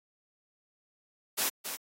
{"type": "noise with echo", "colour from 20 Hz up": "white", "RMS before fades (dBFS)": -29, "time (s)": [1.37, 1.5], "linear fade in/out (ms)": 20, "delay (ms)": 270, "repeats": 1, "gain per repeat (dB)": -8, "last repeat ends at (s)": 1.77, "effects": ["high-pass 200 Hz 12 dB/octave", "AAC 48 kbps"]}